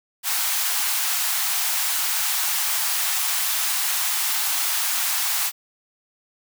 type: high-pass noise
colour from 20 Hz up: white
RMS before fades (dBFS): -23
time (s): 0.23-5.52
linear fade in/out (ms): 50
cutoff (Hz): 720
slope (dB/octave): 48
effects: none